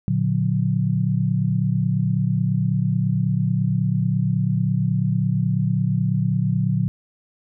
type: chord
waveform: sine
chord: Bb augmented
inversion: none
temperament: just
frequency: 116.54 / 145.68 / 182.1 Hz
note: Bb2 / D3 / F#3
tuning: 0 / -14 / -27 cents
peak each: -22 dBFS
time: 0.08-6.88 s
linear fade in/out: 0 ms
effects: none